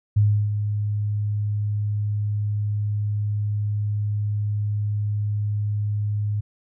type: tone with ADSR envelope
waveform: sine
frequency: 104.2 Hz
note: G#2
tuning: 6 cents sharp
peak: -13 dBFS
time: 0.16-6.41 s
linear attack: 11 ms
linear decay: 320 ms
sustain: -8 dB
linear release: 12 ms
effects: none